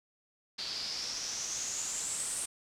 white noise with low-pass filter sweep, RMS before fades -37 dBFS, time 0.58-2.46 s, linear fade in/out 10 ms, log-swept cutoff 4500 to 8800 Hz, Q 6.7, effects none

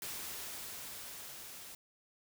white noise with level ramp, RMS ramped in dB -42 to -50 dBFS, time 0.02-1.75 s, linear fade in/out 2 ms, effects none

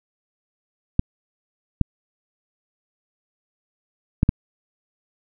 clicks, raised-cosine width 5 ms, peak -3 dBFS, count 4, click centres 0.994 / 1.813 / 4.231 / 4.291 s, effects none

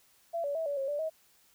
sine tone with pitch steps, 674 / 571 / 649 / 572 / 542 / 583 / 636 Hz, E5 / D5 / E5 / D5 / C#5 / D5 / D#5, +38 / -49 / -27 / -46 / -39 / -13 / +38 cents, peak -30 dBFS, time 0.33-1.1 s, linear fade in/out 20 ms, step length 110 ms, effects white hiss -65 dBFS RMS until 1.54 s

